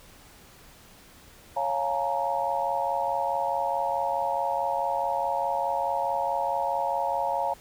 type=chord; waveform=sine; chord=Bb minor seventh; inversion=first; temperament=equal with one note detuned; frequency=554.4 / 698.5 / 847.6 / 932.3 Hz; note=Db5 / F5 / Ab5 / Bb5; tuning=0 / 0 / +35 / 0 cents; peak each=-31 / -30 / -30 / -29 dBFS; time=1.56-7.54 s; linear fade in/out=10 ms; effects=pink hiss -52 dBFS RMS until 7.6 s